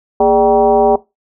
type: tone with frequency modulation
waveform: sine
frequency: 593 Hz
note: D5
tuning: 17 cents sharp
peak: -7 dBFS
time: 0.2-0.96 s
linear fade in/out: 5 ms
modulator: 180 Hz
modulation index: 1.6
effects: noise-tail reverb RT60 0.2 s tail -18 dB re dry